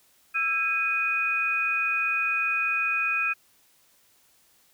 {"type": "tone cluster", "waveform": "sine", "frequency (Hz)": [1331, 1622, 2487], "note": ["E6", "G#6", "D#7"], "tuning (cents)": [16, -41, -1], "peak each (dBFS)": [-30, -32, -24], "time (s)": [0.34, 3.34], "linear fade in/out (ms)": 20, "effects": ["white hiss -62 dBFS RMS until 4.73 s"]}